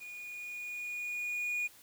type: tone with level ramp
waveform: triangle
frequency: 2448 Hz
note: D#7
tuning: 29 cents flat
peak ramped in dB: -42 to -29 dBFS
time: 0-1.68 s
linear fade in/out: 20 ms
effects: white hiss -58 dBFS RMS until 1.82 s